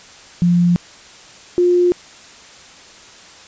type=tone pair in turn; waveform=sine; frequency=174.61 / 354.7 Hz; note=F3 / F4; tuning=0 / +27 cents; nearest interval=octave; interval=1227 cents; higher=second; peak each=-10 dBFS; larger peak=neither; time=0.42-0.76 / 1.58-1.92 s; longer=neither; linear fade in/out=0 ms; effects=white hiss -41 dBFS RMS until 3.47 s + resampled to 16000 Hz